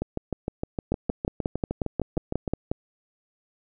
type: two click trains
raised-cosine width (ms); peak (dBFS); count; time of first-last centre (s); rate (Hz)
2; -14 / -11; 17 / 11; 0.02-2.478 / 0.92-2.715; 6.51 / 5.57
effects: none